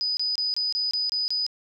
sine tone bursts, 4978 Hz, D#8, in tune, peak -23 dBFS, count 8, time 0.01-1.465 s, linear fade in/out 0 ms, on 160 ms, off 25 ms, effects none

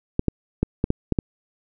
clicks, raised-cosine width 3 ms, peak -6 dBFS, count 7, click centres 0.194 / 0.283 / 0.63 / 0.841 / 0.904 / 1.123 / 1.188 s, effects none

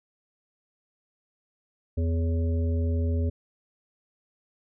harmonic tone with a mistuned harmonic, 83.4 Hz, E2, 21 cents sharp, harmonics 1 / 3 / 5 / 7, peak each -23 / -33 / -37 / -40 dBFS, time 1.97-3.3 s, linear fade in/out 10 ms, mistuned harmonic 7, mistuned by -66 cents, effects none

